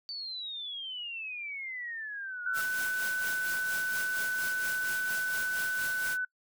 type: exponential sweep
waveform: sine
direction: down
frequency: 4584 to 1321 Hz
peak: -36 dBFS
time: 0.09-2.61 s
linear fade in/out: 0 ms
type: tone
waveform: sine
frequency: 1500 Hz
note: F#6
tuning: 23 cents sharp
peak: -29 dBFS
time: 2.46-6.25 s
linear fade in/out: 5 ms
type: noise with tremolo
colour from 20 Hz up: white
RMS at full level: -38 dBFS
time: 2.53-6.18 s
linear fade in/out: 50 ms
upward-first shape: sine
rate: 4.3 Hz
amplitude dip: 50%
effects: noise-tail reverb RT60 0.1 s tail -26 dB re dry